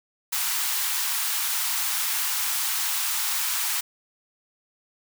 white high-pass noise, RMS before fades -26 dBFS, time 0.32-3.81 s, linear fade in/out 10 ms, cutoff 810 Hz, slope 48 dB/octave, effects none

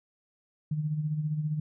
sine tone with tremolo, 152.3 Hz, D#3, 37 cents flat, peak -25 dBFS, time 0.71-1.6 s, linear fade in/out 5 ms, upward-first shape sine, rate 15 Hz, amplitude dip 55%, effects none

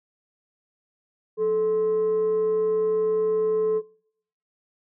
sine tone with frequency modulation, 434.2 Hz, A4, 23 cents flat, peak -19 dBFS, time 1.37-3.82 s, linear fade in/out 50 ms, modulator 614 Hz, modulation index 0.22, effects noise-tail reverb RT60 0.7 s tail -24 dB re dry + tanh soft clip ceiling -15 dBFS

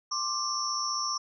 sine tone cluster, 1058 / 1173 / 5470 / 5900 Hz, C6 / D6 / F8 / F#8, +19 / -2 / -37 / -6 cents, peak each -35 / -34 / -32 / -35 dBFS, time 0.11-1.18 s, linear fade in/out 10 ms, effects none

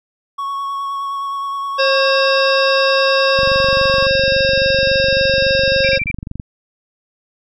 triangle tone with vibrato, 1108.7 Hz, C#6, in tune, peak -18 dBFS, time 0.38-4.07 s, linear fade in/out 10 ms, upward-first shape sine, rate 9.6 Hz, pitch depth 13 cents each way
harmonic tone, 538 Hz, C5, 48 cents sharp, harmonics 1 / 3 / 5 / 7 / 9 / 10, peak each -14 / -19 / -21 / -22 / -24 / -24 dBFS, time 1.78-5.99 s, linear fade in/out 20 ms
click train, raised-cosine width 5 ms, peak -14 dBFS, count 72, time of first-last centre 3.39-6.398 s, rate 23.6 Hz
sine tone bursts, 2349 Hz, D7, in tune, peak -17 dBFS, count 4, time 5.84-6.113 s, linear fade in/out 2 ms, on 45 ms, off 31 ms
effects none

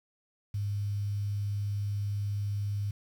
sine tone with quantisation, 101.9 Hz, G#2, 32 cents flat, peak -29 dBFS, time 0.54-2.91 s, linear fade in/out 5 ms, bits 9, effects none

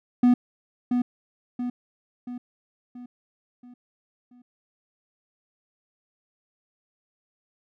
triangle tone with echo, 245.8 Hz, B3, 8 cents flat, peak -12 dBFS, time 0.23-0.34 s, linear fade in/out 5 ms, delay 680 ms, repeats 6, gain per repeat -6 dB, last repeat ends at 4.42 s, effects none

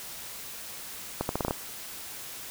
accelerating click train, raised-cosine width 1 ms, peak -13 dBFS, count 7, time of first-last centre 1.21-1.509 s, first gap 81 ms, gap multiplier 0.8, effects white hiss -41 dBFS RMS until 2.5 s

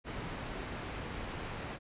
pink low-pass noise, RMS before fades -41 dBFS, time 0.04-1.79 s, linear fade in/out 50 ms, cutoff 2800 Hz, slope 12 dB/octave, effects resampled to 8000 Hz

